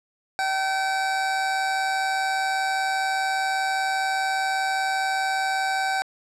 25% pulse tone with amplitude modulation, 768 Hz, G5, 36 cents flat, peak -17 dBFS, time 0.39-6.02 s, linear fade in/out 0 ms, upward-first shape sine, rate 145 Hz, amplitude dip 35%, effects low-pass 8000 Hz 12 dB/octave

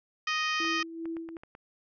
harmonic tone, 622.3 Hz, D#5, in tune, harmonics 2 / 3 / 4 / 5 / 6 / 7 / 8 / 9 / 10, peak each -32 / -33 / -33 / -36 / -46 / -45 / -40 / -44 / -49 dBFS, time 0.27-0.83 s, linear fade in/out 5 ms
sine tone with tremolo, 329.6 Hz, E4, in tune, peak -32 dBFS, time 0.6-1.37 s, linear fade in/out 2 ms, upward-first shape sine, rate 2.5 Hz, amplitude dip 60%
clicks, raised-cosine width 0.5 ms, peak -32 dBFS, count 8, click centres 0.648 / 0.802 / 1.056 / 1.168 / 1.289 / 1.368 / 1.435 / 1.551 s
effects none

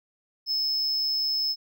triangle tone with amplitude modulation, 5210 Hz, E8, 21 cents flat, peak -21 dBFS, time 0.46-1.56 s, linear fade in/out 50 ms, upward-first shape sine, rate 145 Hz, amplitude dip 35%, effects none

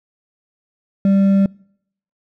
triangle tone with hard clipping, 196 Hz, G3, in tune, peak -12 dBFS, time 1.05-1.46 s, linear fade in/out 2 ms, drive 8 dB, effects noise-tail reverb RT60 0.7 s tail -26 dB re dry

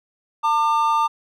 triangle tone pair together, 902.1 / 1197 Hz, A5 / D6, +43 / +33 cents, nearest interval perfect fourth, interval 490 cents, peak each -17 / -17 dBFS, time 0.43-1.08 s, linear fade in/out 20 ms, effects none

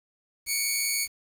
10% pulse tone pair together, 2217 / 2327 Hz, C#7 / D7, 0 / -17 cents, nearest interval minor second, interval 83 cents, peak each -17 / -23 dBFS, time 0.46-1.08 s, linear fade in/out 50 ms, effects 8-bit

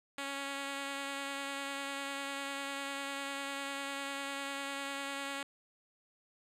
5% pulse tone with vibrato, 277.5 Hz, C#4, 2 cents sharp, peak -26 dBFS, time 0.18-5.43 s, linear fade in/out 2 ms, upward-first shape sine, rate 10 Hz, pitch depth 12 cents each way, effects low-pass 10000 Hz 12 dB/octave

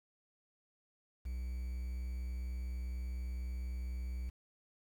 triangle tone with quantisation, 62.1 Hz, B1, 10 cents sharp, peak -35 dBFS, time 1.25-4.3 s, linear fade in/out 10 ms, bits 10, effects none

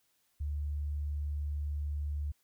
sine tone, 73.3 Hz, D2, 3 cents flat, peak -32 dBFS, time 0.4-2.32 s, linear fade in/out 10 ms, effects white hiss -74 dBFS RMS until 2.43 s

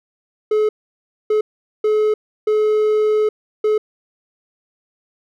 triangle tone bursts at uneven times, 427.7 Hz, A4, 49 cents flat, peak -11 dBFS, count 5, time 0.51-0.69 / 1.3-1.41 / 1.84-2.14 / 2.47-3.29 / 3.64-3.78 s, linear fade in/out 5 ms, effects none

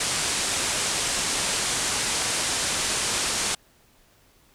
white low-pass noise, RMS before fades -26 dBFS, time 0-3.55 s, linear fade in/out 5 ms, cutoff 9600 Hz, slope 48 dB/octave, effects pink hiss -59 dBFS RMS until 4.54 s

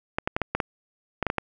clicks, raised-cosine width 0.5 ms, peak -9 dBFS, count 10, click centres 0.185 / 0.275 / 0.365 / 0.417 / 0.55 / 0.602 / 1.227 / 1.267 / 1.301 / 1.383 s, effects none

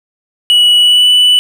triangle tone with pitch glide, 2935 to 2973 Hz, F#7 to F#7, -15 to +8 cents, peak -3 dBFS, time 0.5-1.39 s, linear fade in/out 0 ms, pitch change +23 cents, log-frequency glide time 0.78-1.09 s, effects none

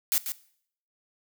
blue noise with echo, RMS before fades -24 dBFS, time 0.12-0.18 s, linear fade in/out 0 ms, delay 140 ms, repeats 1, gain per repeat -8 dB, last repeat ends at 0.32 s, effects noise-tail reverb RT60 0.6 s tail -18 dB re dry

